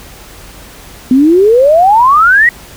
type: exponential sweep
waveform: sine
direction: up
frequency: 246.9 to 1963 Hz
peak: -3 dBFS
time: 1.11-2.49 s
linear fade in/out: 2 ms
effects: added 50 Hz sine -38 dBFS peak until 2.76 s + pink hiss -34 dBFS RMS until 2.76 s